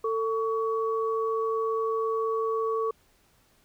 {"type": "tone pair together", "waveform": "sine", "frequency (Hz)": [447, 1126.4], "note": ["A4", "C#6"], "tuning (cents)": [27, 27], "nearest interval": "octave + major third", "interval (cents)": 1600, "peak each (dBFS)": [-26, -30], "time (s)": [0.04, 2.91], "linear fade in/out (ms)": 5, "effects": ["pink hiss -64 dBFS RMS until 3.64 s"]}